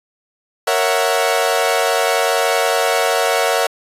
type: chord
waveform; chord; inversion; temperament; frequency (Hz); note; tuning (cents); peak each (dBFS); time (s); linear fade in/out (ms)
sawtooth; F# dominant seventh; first; equal with one note detuned; 463.7 / 554.4 / 659.3 / 740; A#4 / C#5 / E5 / F#5; -9 / 0 / 0 / 0; -16; 0.67-3.67; 5
effects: resampled to 32000 Hz